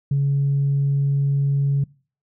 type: tone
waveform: sine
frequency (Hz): 139.9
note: C#3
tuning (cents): +16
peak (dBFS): -15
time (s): 0.11-1.84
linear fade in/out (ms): 5
effects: noise-tail reverb RT60 0.4 s tail -24 dB re dry + tanh soft clip ceiling -13 dBFS